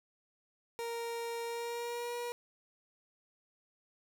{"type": "tone with pitch glide", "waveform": "30% pulse", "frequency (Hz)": [466.2, 479.9], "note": ["A#4", "B4"], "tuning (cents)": [0, -50], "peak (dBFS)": -34, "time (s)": [0.79, 2.32], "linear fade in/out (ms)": 0, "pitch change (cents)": 50, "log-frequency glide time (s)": [1.44, 2.15], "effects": []}